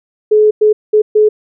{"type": "tone bursts at uneven times", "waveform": "sine", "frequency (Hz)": 426.3, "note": "G#4", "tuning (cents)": 45, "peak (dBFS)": -5, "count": 4, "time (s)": [[0.31, 0.51], [0.61, 0.73], [0.93, 1.02], [1.15, 1.29]], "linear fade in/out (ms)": 10, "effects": []}